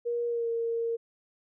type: tone with pitch glide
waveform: sine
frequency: 474.6 to 461.9 Hz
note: A#4 to A#4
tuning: +31 to -16 cents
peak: -27 dBFS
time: 0.05-0.97 s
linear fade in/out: 20 ms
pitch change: -47 cents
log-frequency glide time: 0.27-0.49 s
effects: none